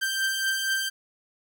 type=beating tone pair; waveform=sawtooth; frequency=1565 / 1569.2 Hz; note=G6 / G6; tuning=-3 / +1 cents; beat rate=4.2 Hz; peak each=-28 / -22 dBFS; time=0.01-0.9 s; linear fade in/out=20 ms; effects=10-bit